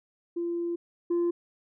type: tone pair in turn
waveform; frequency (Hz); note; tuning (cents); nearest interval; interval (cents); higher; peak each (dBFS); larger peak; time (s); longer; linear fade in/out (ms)
sine; 342.8 / 345.2; F4 / F4; -32 / -20; unison; 12; second; -27 / -21; second; 0.36-0.76 / 1.1-1.31; first; 10
effects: tanh soft clip ceiling -22 dBFS